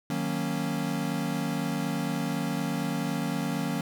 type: chord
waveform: square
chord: D# minor seventh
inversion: none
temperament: equal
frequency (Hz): 155.56 / 185 / 233.1 / 277.2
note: D#3 / F#3 / A#3 / C#4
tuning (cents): 0 / 0 / 0 / 0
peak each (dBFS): -34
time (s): 0.1-3.81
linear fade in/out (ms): 2
effects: none